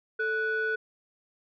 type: tone pair together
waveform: sine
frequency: 440 / 1480 Hz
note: A4 / F#6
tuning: 0 / 0 cents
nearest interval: octave + major sixth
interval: 2100 cents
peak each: -29 / -26 dBFS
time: 0.19-0.76 s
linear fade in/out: 10 ms
effects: tanh soft clip ceiling -22 dBFS